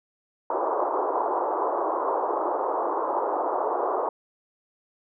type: band-pass noise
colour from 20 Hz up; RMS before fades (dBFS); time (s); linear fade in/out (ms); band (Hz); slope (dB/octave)
white; -26; 0.5-4.09; 2; 340 to 1100; 48
effects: none

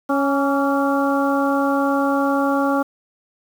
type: harmonic tone with a mistuned harmonic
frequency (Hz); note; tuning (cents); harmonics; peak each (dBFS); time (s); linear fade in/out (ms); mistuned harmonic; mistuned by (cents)
277.2; C#4; 0; 1 / 2 / 3 / 4 / 5; -19 / -22 / -24 / -25 / -26; 0.09-2.83; 10; 4; +47
effects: 7-bit

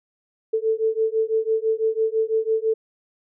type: beating tone pair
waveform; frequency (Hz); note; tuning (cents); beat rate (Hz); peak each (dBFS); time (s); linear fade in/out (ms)
sine; 440 / 446; A4 / A4; 0 / +23; 6; -22; 0.53-2.74; 10
effects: none

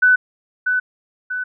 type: tone with echo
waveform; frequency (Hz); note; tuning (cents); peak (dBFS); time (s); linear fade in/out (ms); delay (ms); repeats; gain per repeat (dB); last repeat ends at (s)
sine; 1498; F#6; +21; -9; 0.02-0.16; 10; 640; 2; -6; 1.44
effects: none

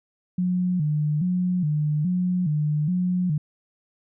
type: tone with vibrato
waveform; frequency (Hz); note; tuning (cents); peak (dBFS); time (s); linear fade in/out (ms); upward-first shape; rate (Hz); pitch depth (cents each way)
sine; 164.81; E3; 0; -20; 0.38-3.38; 5; square; 1.2; 160
effects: none

